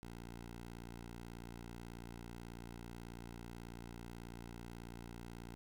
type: tone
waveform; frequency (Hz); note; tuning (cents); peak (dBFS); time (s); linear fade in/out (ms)
10% pulse; 58.27; A#1; 0; -40; 0.03-5.55; 0
effects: none